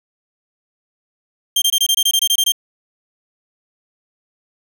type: tone bursts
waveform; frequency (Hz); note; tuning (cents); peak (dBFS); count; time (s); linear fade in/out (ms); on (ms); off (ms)
sawtooth; 3177; G7; +23; -9; 12; 1.56-2.521; 5; 59; 23
effects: none